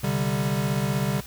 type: chord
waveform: square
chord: C suspended second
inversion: none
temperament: equal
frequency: 130.81 / 146.83 / 196 Hz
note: C3 / D3 / G3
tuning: 0 / 0 / 0 cents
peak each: -28 dBFS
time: 0.03-1.21 s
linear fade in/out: 10 ms
effects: added 60 Hz sine -44 dBFS peak until 1.26 s + white hiss -44 dBFS RMS until 1.26 s